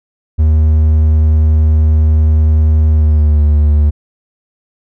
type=tone with pitch glide; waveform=triangle; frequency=77.6 to 74.4 Hz; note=D#2 to D2; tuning=-4 to +23 cents; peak=-4 dBFS; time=0.38-3.91 s; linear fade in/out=20 ms; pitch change=-73 cents; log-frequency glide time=2.91-3.42 s; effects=none